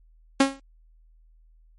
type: tone with exponential decay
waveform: sawtooth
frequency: 272.3 Hz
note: C#4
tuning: 31 cents flat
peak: -8 dBFS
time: 0.4-0.6 s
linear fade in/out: 5 ms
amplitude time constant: 42 ms
effects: added 40 Hz sine -53 dBFS peak until 1.78 s + MP3 48 kbps